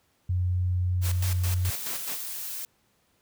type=tone; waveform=sine; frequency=90.3 Hz; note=F#2; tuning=42 cents flat; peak=-22 dBFS; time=0.29-1.7 s; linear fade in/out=5 ms
type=noise with tremolo; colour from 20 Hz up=white; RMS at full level=-34 dBFS; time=1.01-2.18 s; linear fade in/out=50 ms; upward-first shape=square; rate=4.7 Hz; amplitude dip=75%
type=noise; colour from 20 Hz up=blue; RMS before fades=-35 dBFS; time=1.7-2.65 s; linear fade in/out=0 ms
effects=pink hiss -68 dBFS RMS until 3.21 s + high-pass 60 Hz 12 dB/octave